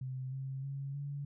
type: tone with pitch steps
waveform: sine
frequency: 130 / 133.96 / 138.05 / 142.26 Hz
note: C3 / C3 / C#3 / C#3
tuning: -11 / +41 / -7 / +45 cents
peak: -37 dBFS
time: 0.01-1.25 s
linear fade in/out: 5 ms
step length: 310 ms
effects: none